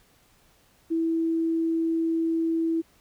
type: tone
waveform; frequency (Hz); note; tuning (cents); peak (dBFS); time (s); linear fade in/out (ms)
sine; 327.8; E4; -10; -22; 0.9-2.82; 20
effects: pink hiss -61 dBFS RMS until 3 s